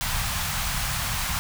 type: band-stop noise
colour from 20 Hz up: pink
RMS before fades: -27 dBFS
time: 0.01-1.39 s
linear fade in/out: 0 ms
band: 170 to 780 Hz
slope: 24 dB/octave
effects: none